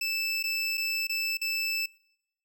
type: tone with dropouts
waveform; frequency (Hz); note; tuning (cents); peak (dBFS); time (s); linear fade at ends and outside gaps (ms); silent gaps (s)
25% pulse; 2637; E7; 0; -24; 0.01-1.86; 5; 0.428-0.438 / 0.773-0.777 / 1.071-1.094 / 1.372-1.414
effects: noise-tail reverb RT60 0.8 s tail -24 dB re dry